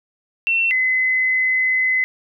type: tone pair in turn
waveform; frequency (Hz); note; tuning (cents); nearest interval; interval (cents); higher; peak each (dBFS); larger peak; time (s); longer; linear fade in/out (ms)
sine; 2704 / 2034; E7 / C7; +43 / -50; perfect fourth; 493; first; -15; neither; 0.47-0.71 / 0.71-2.04; second; 0
effects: none